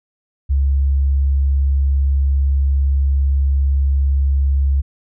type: tone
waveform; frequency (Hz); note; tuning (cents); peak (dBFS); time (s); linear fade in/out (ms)
sine; 68.8; C#2; -12; -12; 0.49-4.82; 20
effects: none